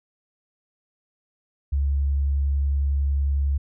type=tone with vibrato; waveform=sine; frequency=69.9 Hz; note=C#2; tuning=15 cents sharp; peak=-19 dBFS; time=1.72-3.58 s; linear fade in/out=10 ms; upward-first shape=sine; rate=11 Hz; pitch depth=9 cents each way; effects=none